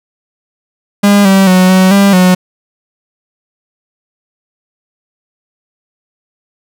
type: tone with pitch steps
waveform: 45% pulse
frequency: 202.7 / 193.2 / 184.3 / 187 / 198.9 / 182.8 Hz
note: G#3 / G3 / F#3 / F#3 / G3 / F#3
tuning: -42 / -25 / -7 / +19 / +25 / -21 cents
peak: -4 dBFS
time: 1.03-2.35 s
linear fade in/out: 10 ms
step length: 220 ms
effects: none